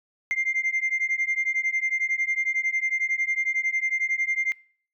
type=beating tone pair; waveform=sine; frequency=2093 / 2104 Hz; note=C7 / C7; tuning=0 / +9 cents; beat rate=11 Hz; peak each=-24 / -25 dBFS; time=0.31-4.52 s; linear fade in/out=0 ms; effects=noise-tail reverb RT60 0.5 s tail -23 dB re dry + tanh soft clip ceiling -18 dBFS